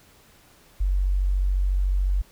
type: tone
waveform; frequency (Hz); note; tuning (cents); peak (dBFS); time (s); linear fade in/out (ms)
sine; 47; F#1; +28; -19; 0.8-2.22; 10
effects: pink hiss -55 dBFS RMS until 2.31 s